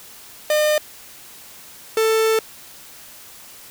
45% pulse tone pair in turn, 606 / 443.1 Hz, D#5 / A4, -46 / +12 cents, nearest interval perfect fourth, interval 542 cents, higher first, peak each -15 dBFS, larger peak neither, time 0.5-0.78 / 1.97-2.39 s, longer second, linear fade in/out 2 ms, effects white hiss -42 dBFS RMS until 3.7 s

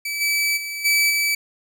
sawtooth tone with level steps, 2303 Hz, D7, 34 cents flat, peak -21 / -15 / -24 / -12 / -15 dBFS, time 0.05-1.35 s, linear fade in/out 5 ms, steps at 0.2 / 0.56 / 0.84 / 1.09 s, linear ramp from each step 20 ms, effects none

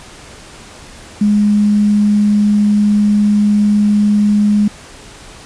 sine tone with quantisation, 207.7 Hz, G#3, in tune, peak -8 dBFS, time 1.21-4.68 s, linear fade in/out 5 ms, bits 6, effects pink hiss -36 dBFS RMS until 5.45 s + resampled to 22050 Hz

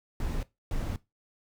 brown noise bursts at uneven times, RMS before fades -31 dBFS, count 2, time 0.2-0.43 / 0.71-0.96 s, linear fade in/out 2 ms, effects noise-tail reverb RT60 0.2 s tail -18 dB re dry

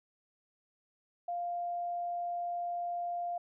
sine tone, 698.5 Hz, F5, in tune, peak -33 dBFS, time 1.28-3.38 s, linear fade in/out 5 ms, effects none

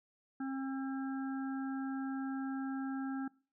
harmonic tone, 268 Hz, C4, 42 cents sharp, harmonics 1 / 3 / 5 / 6, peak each -36 / -48 / -50 / -51 dBFS, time 0.4-3.28 s, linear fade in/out 5 ms, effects noise-tail reverb RT60 0.4 s tail -23 dB re dry

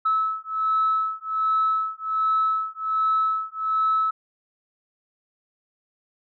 sine beating tone pair, 1300 / 1301.3 Hz, E6 / E6, -24 / -23 cents, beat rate 1.3 Hz, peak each -23 dBFS, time 0.05-4.11 s, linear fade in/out 10 ms, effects tanh soft clip ceiling -13 dBFS

